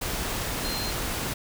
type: tone in noise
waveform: sine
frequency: 4170 Hz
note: C8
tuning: 7 cents flat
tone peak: -33 dBFS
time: 0.64-0.91 s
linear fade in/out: 10 ms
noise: pink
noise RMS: -30 dBFS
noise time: 0.01-1.34 s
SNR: -6 dB
effects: none

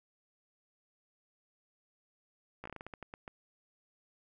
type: slowing click train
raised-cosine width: 0.5 ms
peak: -29 dBFS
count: 12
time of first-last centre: 2.64-3.278 s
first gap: 15 ms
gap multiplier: 1.25
effects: none

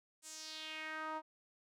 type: tone with band-pass filter sweep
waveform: sawtooth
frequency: 313.3 Hz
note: D#4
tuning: 12 cents sharp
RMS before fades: -45 dBFS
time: 0.22-1.22 s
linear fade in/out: 50 ms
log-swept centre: 8500 to 890 Hz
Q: 2.8
effects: none

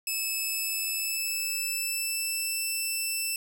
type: tone with pitch glide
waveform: 10% pulse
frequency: 2603 to 2662 Hz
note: E7 to E7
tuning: -22 to +16 cents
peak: -20 dBFS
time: 0.07-3.36 s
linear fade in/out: 2 ms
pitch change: +38 cents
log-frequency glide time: 0.35-2.63 s
effects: none

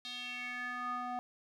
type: tone with band-pass filter sweep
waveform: square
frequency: 246.9 Hz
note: B3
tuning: in tune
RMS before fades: -40 dBFS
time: 0.05-1.19 s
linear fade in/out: 0 ms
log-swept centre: 3800 to 850 Hz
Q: 4.5
effects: none

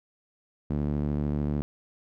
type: tone with band-pass filter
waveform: sawtooth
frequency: 73.42 Hz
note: D2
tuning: in tune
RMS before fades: -28 dBFS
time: 0.7-1.62 s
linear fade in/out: 0 ms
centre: 210 Hz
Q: 1.2
effects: none

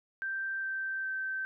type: tone with pitch steps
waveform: sine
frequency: 1568 / 1559 / 1550 Hz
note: G6 / G6 / G6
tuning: 0 / -10 / -20 cents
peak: -32 dBFS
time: 0.22-1.45 s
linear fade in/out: 0 ms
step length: 410 ms
effects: none

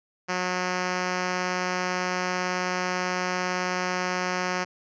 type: tone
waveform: 5% pulse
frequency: 181.9 Hz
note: F#3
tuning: 29 cents flat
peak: -14 dBFS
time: 0.28-4.65 s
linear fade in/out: 20 ms
effects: resampled to 16000 Hz

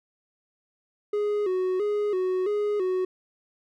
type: tone with vibrato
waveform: triangle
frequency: 392.2 Hz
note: G4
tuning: 1 cent sharp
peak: -21 dBFS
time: 1.13-3.05 s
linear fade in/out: 5 ms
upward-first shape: square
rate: 1.5 Hz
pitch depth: 100 cents each way
effects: none

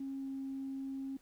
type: tone with pitch glide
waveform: sine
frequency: 271.3 to 269.6 Hz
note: C#4 to C#4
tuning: -37 to -48 cents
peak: -37 dBFS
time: 0-1.17 s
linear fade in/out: 5 ms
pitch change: -11 cents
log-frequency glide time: 0.18-0.28 s
effects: tanh soft clip ceiling -33 dBFS + pink hiss -68 dBFS RMS until 1.21 s

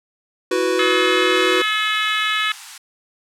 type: chord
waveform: square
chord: E suspended second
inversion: none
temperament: equal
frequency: 329.6 / 370 / 493.9 Hz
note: E4 / F#4 / B4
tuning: 0 / 0 / 0 cents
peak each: -25 / -20 / -22 dBFS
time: 0.51-1.62 s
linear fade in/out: 5 ms
type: harmonic tone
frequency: 427.9 Hz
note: A4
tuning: 48 cents flat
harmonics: 3 / 4 / 5 / 6 / 7 / 8 / 9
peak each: -23 / -24 / -25 / -26 / -26 / -27 / -28 dBFS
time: 0.79-2.52 s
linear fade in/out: 2 ms
type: high-pass noise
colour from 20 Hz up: white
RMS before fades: -35 dBFS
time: 1.35-2.78 s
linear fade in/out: 5 ms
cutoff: 770 Hz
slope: 96 dB/octave
effects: low-pass 9000 Hz 12 dB/octave

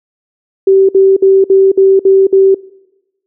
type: tone bursts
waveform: sine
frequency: 386.4 Hz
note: G4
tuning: 25 cents flat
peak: -3 dBFS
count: 7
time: 0.67-2.546 s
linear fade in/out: 5 ms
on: 220 ms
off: 56 ms
effects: noise-tail reverb RT60 1.0 s tail -21 dB re dry

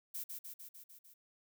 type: noise with echo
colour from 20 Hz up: violet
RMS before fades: -42 dBFS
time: 0.14-0.24 s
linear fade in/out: 10 ms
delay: 150 ms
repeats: 6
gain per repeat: -3 dB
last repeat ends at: 1.14 s
effects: none

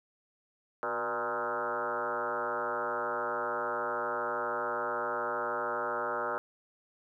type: tone with frequency modulation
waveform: sine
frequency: 932.3 Hz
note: A#5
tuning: in tune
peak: -30 dBFS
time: 0.83-6.38 s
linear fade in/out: 0 ms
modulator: 113 Hz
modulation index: 4.7
effects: 12-bit

